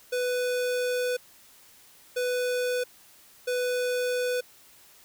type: tone bursts at uneven times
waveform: square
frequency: 496.5 Hz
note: B4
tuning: 9 cents sharp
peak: -26 dBFS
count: 3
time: 0.12-1.17 / 2.16-2.84 / 3.47-4.41 s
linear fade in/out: 10 ms
effects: white hiss -55 dBFS RMS until 5.04 s